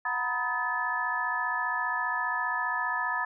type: tone cluster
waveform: sine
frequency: 732 / 940 / 995 / 1262 / 1734 Hz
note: F#5 / A#5 / B5 / D#6 / A6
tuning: -19 / +14 / +13 / +24 / -26 cents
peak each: -38 / -35 / -33 / -35 / -30 dBFS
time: 0.05-3.25 s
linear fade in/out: 5 ms
effects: none